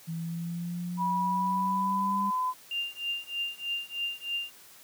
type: exponential sweep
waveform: sine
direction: up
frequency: 163.8 to 200 Hz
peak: -31 dBFS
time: 0.07-2.31 s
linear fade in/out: 20 ms
type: tone with pitch glide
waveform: sine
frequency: 976 to 1013.3 Hz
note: B5 to B5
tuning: -21 to +44 cents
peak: -26 dBFS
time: 0.97-2.54 s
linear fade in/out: 50 ms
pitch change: +65 cents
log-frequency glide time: 1.25-2.29 s
type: tone with tremolo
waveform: sine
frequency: 2794 Hz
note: F7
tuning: in tune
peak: -27 dBFS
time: 2.71-4.51 s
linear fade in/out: 2 ms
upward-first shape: triangle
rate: 3.2 Hz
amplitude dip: 100%
effects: white hiss -53 dBFS RMS until 4.83 s + high-pass 100 Hz 12 dB/octave

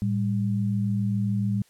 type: tone pair together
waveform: sine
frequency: 111.52 / 198.7 Hz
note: A2 / G3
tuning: +24 / +24 cents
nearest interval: minor seventh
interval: 1000 cents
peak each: -25 dBFS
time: 0.02-1.62 s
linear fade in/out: 0 ms
effects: white hiss -61 dBFS RMS until 1.69 s + low-pass 12000 Hz 12 dB/octave

